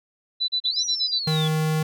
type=tone bursts; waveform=sine; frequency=3983 Hz; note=B7; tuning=14 cents sharp; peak=-20 dBFS; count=7; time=0.4-1.197 s; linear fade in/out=20 ms; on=83 ms; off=36 ms
type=linear two-way sweep; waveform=sine; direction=up then down; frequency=3335 to 5920 to 3335 Hz; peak=-26 dBFS; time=0.65-1.48 s; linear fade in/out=5 ms; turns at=0.83 s
type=tone; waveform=square; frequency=156.4 Hz; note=D#3; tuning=9 cents sharp; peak=-21 dBFS; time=1.27-1.83 s; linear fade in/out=5 ms
effects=none